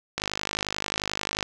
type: click train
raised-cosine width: 0.2 ms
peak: -9 dBFS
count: 65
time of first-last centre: 0.18-1.428 s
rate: 51.3 Hz
effects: none